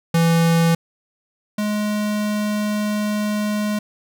square tone pair in turn, 166.5 / 209.8 Hz, E3 / G#3, +18 / +18 cents, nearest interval major third, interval 400 cents, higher second, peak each -14 / -20 dBFS, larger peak first, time 0.14-0.75 / 1.58-3.79 s, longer second, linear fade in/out 5 ms, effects none

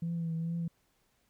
sine tone with vibrato, 166.1 Hz, E3, 13 cents sharp, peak -30 dBFS, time 0.02-0.68 s, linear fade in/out 5 ms, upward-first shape triangle, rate 2.3 Hz, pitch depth 40 cents each way, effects tanh soft clip ceiling -28 dBFS + pink hiss -73 dBFS RMS until 1.29 s

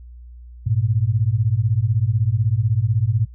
sine beating tone pair, 102.4 / 118.4 Hz, G#2 / A#2, -24 / +27 cents, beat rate 16 Hz, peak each -19 dBFS, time 0.66-3.26 s, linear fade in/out 10 ms, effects noise-tail reverb RT60 0.1 s tail -21 dB re dry + added 60 Hz sine -37 dBFS peak until 3.34 s

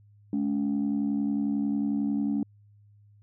sine tone pair together, 212.3 / 283.4 Hz, G#3 / C#4, +38 / +38 cents, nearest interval perfect fourth, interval 500 cents, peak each -26 dBFS, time 0.33-2.43 s, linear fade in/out 2 ms, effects tanh soft clip ceiling -20 dBFS + added 103 Hz sine -54 dBFS peak until 3.22 s

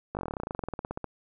slowing click train, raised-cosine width 1 ms, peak -19 dBFS, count 24, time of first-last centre 0.15-1.043 s, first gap 19 ms, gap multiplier 1.06, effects none

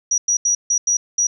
sine tone bursts at uneven times, 5800 Hz, F#8, 35 cents flat, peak -14 dBFS, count 6, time 0.11-0.18 / 0.28-0.37 / 0.45-0.55 / 0.7-0.78 / 0.87-0.97 / 1.18-1.27 s, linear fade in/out 5 ms, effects none

